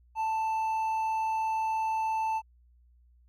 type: tone with hard clipping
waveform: triangle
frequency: 883 Hz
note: A5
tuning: 6 cents sharp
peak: -28 dBFS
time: 0.15-2.42 s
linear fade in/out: 50 ms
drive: 7 dB
effects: added 60 Hz sine -58 dBFS peak until 3.28 s